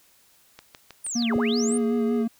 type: click train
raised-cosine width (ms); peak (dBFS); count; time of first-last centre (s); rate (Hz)
0.2; -24; 5; 0.59-1.224; 6.31
type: linear two-way sweep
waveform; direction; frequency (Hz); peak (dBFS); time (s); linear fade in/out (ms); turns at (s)
sine; down then up; 9397 to 50.8 to 9397; -28; 1.04-1.78; 10; 1.36
type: tone with vibrato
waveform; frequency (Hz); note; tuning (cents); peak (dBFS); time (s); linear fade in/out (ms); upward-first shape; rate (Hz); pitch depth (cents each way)
triangle; 233.1; A#3; 0; -20; 1.15-2.28; 10; sine; 5.3; 39
type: tone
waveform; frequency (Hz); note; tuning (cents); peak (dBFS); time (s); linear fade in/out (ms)
triangle; 415.3; G#4; 0; -24; 1.29-2.26; 50
effects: white hiss -59 dBFS RMS until 2.39 s